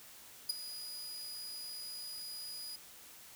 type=tone with ADSR envelope; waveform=sawtooth; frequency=4921 Hz; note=D#8; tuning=20 cents flat; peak=-25 dBFS; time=0.49-2.76 s; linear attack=9 ms; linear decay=14 ms; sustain=-15 dB; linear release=5 ms; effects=white hiss -55 dBFS RMS until 3.35 s